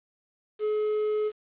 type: tone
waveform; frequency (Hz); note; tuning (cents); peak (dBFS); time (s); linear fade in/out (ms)
triangle; 425.7; G#4; +43; -22; 0.59-1.32; 50
effects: resampled to 8000 Hz + 9-bit